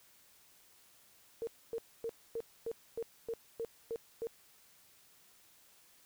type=tone bursts; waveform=sine; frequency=458.7 Hz; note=A#4; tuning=28 cents flat; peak=-35 dBFS; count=10; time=1.42-4.27 s; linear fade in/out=0 ms; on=51 ms; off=260 ms; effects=white hiss -64 dBFS RMS until 6.05 s